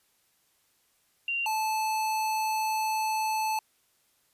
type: tone pair in turn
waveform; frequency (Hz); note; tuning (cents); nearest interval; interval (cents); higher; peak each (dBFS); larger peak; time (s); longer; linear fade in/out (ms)
sine / square; 2768 / 871.9; F7 / A5; -16 / -16; octave + minor sixth; 2000; first; -27; neither; 1.28-1.46 / 1.46-3.59; second; 2
effects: white hiss -69 dBFS RMS until 4.33 s + resampled to 32000 Hz